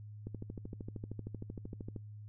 click train, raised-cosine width 3 ms, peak -29 dBFS, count 23, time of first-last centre 0.27-1.962 s, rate 13 Hz, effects noise-tail reverb RT60 0.2 s tail -25 dB re dry + added 105 Hz sine -46 dBFS peak until 2.28 s

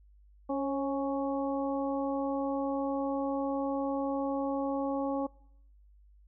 harmonic tone with a mistuned harmonic, 277.2 Hz, C#4, in tune, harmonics 1 / 2 / 3 / 4, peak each -32 / -33 / -37 / -41 dBFS, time 0.49-5.27 s, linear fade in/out 10 ms, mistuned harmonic 2, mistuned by -29 cents, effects noise-tail reverb RT60 0.8 s tail -25 dB re dry + added 50 Hz sine -56 dBFS peak until 6.27 s

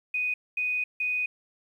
sine tone bursts at uneven times, 2489 Hz, D#7, in tune, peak -25 dBFS, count 3, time 0.14-0.34 / 0.57-0.84 / 1-1.26 s, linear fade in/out 5 ms, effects 10-bit

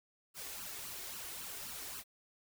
white noise with flanger, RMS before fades -45 dBFS, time 0.34-2.04 s, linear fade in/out 50 ms, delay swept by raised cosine 0.68 to 2.78 ms, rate 3.7 Hz, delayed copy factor +0.65, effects none

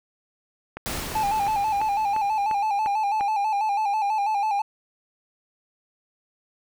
click train, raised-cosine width 0.5 ms, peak -18 dBFS, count 8, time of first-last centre 0.77-3.209 s, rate 2.87 Hz
pink noise with exponential decay, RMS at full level -28 dBFS, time 0.86-3.26 s, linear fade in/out 0 ms, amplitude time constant 520 ms
triangle tone with vibrato, 836 Hz, G#5, 11 cents sharp, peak -19 dBFS, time 1.15-4.62 s, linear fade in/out 5 ms, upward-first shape square, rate 6.1 Hz, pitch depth 67 cents each way
effects none

